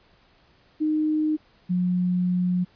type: tone pair in turn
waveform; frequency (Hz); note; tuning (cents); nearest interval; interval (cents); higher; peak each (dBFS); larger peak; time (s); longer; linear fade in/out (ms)
sine; 308.2 / 180; D#4 / F#3; -16 / -47; major sixth; 931; first; -20; neither; 0.8-1.37 / 1.69-2.65; second; 20
effects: pink hiss -59 dBFS RMS until 2.75 s + resampled to 11025 Hz